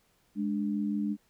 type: tone pair together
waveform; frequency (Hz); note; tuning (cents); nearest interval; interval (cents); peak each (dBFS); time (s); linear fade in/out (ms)
sine; 207.7 / 293.7; G#3 / D4; 0 / 0; tritone; 600; -29 / -33; 0.35-1.17; 50
effects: pink hiss -69 dBFS RMS until 1.29 s